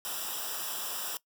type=noise with comb filter; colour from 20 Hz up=white; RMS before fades=-36 dBFS; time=0.05-1.17 s; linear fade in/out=0 ms; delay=0.46 ms; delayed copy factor=-0.85; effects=noise-tail reverb RT60 0.1 s tail -20 dB re dry